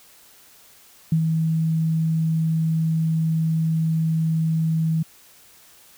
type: tone with ADSR envelope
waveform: sine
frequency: 161 Hz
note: E3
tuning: 41 cents flat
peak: -14 dBFS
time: 1.12-5.03 s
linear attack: 3 ms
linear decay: 78 ms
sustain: -4 dB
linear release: 9 ms
effects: white hiss -51 dBFS RMS until 5.97 s